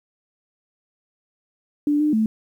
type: tone with pitch steps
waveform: sine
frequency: 293.4 / 301.2 / 219.1 Hz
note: D4 / D4 / A3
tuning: -2 / +44 / -7 cents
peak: -16 dBFS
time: 1.87-2.26 s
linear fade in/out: 2 ms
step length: 130 ms
effects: 9-bit